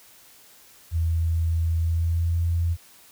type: tone with pitch glide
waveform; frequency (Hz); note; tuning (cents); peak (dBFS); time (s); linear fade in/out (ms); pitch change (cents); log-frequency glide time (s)
sine; 82.41 to 84.63; E2 to E2; 0 to +46; -20; 0.91-2.77; 50; +46; 1.78-2.42
effects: white hiss -52 dBFS RMS until 3.11 s